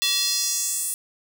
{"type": "tone with high-pass filter sweep", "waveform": "square", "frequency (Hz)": 381.7, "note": "G4", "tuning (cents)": -46, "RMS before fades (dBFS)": -24, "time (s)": [0.02, 0.94], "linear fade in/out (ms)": 0, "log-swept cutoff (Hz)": [3400, 9700], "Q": 2.5, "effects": []}